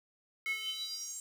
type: tone with high-pass filter sweep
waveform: square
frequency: 435.8 Hz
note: A4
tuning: 17 cents flat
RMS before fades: -39 dBFS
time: 0.46-1.2 s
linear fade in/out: 0 ms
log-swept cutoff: 2000 to 7800 Hz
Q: 9.5
effects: 11-bit